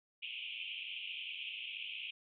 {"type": "band-pass noise", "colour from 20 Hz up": "white", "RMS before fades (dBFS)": -44, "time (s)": [0.22, 2.11], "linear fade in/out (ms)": 10, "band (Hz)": [2400, 3200], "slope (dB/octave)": 96, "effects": []}